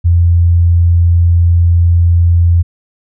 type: tone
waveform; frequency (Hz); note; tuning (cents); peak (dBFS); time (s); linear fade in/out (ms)
sine; 85.7; F2; -32; -5; 0.04-2.63; 20
effects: none